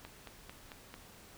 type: click train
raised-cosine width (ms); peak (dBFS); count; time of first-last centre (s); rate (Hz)
0.3; -30; 5; 0.05-0.941; 4.49
effects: pink hiss -56 dBFS RMS until 1.37 s